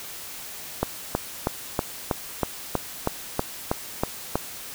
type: click train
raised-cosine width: 1 ms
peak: -7 dBFS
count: 12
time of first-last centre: 0.83-4.356 s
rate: 3.12 Hz
effects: white hiss -38 dBFS RMS until 4.74 s